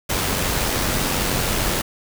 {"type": "noise with amplitude modulation", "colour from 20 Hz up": "pink", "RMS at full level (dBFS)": -20, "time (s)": [0.09, 1.82], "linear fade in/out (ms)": 10, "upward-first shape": "sine", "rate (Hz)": 93.1, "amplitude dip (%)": 35, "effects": []}